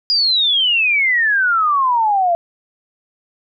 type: exponential sweep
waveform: sine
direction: down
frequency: 4926 to 670 Hz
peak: -12 dBFS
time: 0.1-2.35 s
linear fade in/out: 0 ms
effects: none